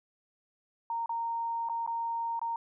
sine tone with dropouts, 925 Hz, A#5, 14 cents flat, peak -30 dBFS, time 0.9-2.56 s, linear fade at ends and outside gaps 2 ms, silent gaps 1.06-1.093 / 1.688-1.696 / 1.864-1.875 / 2.394-2.415 s, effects none

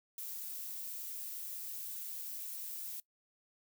violet noise with amplitude modulation, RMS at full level -42 dBFS, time 0.18-3 s, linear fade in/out 2 ms, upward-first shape sine, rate 171 Hz, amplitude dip 25%, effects noise-tail reverb RT60 0.1 s tail -21 dB re dry

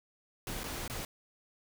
pink noise with dropouts, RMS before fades -39 dBFS, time 0.47-1.05 s, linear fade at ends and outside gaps 1 ms, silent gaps 0.634-0.64 / 0.878-0.898 s, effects none

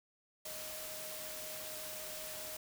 sine tone in noise, 622.3 Hz, D#5, in tune, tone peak -50 dBFS, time 0.45-2.57 s, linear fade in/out 5 ms, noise white, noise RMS -45 dBFS, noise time 0.45-2.57 s, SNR -8 dB, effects none

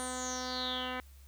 10% pulse tone with low-pass filter sweep, 253.5 Hz, B3, 45 cents sharp, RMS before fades -37 dBFS, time 0-1 s, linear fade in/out 0 ms, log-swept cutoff 9400 to 2400 Hz, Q 8.8, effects added 68 Hz sine -52 dBFS peak until 1.27 s + white hiss -64 dBFS RMS until 1.27 s

